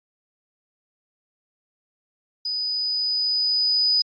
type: tone with level ramp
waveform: sine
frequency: 4978 Hz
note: D#8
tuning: in tune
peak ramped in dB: -24 to -16 dBFS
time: 2.45-4.02 s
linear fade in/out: 5 ms
effects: AAC 48 kbps